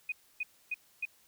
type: tone bursts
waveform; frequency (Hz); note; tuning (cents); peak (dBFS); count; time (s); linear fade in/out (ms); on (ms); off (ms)
sine; 2489; D#7; 0; -31; 4; 0.09-1.054; 5; 31; 280
effects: white hiss -65 dBFS RMS until 1.27 s